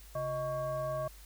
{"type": "tone with frequency modulation", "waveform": "sine", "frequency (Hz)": 625, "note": "D#5", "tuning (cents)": 8, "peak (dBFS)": -32, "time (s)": [0.15, 1.08], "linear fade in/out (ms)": 5, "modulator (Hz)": 490, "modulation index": 0.86, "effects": ["added 50 Hz sine -51 dBFS peak until 1.25 s", "white hiss -57 dBFS RMS until 1.25 s"]}